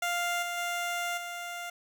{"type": "tone with level steps", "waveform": "15% pulse", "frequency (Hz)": 698.5, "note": "F5", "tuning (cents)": 0, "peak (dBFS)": [-22, -26, -24, -30], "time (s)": [0.02, 1.7], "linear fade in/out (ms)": 5, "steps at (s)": [0.42, 0.57, 1.17], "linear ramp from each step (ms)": 10, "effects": []}